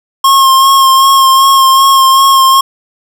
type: tone with vibrato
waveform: square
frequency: 1075 Hz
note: C6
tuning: 47 cents sharp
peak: -4 dBFS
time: 0.24-2.61 s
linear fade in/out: 5 ms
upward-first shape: sine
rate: 2.6 Hz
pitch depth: 23 cents each way
effects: none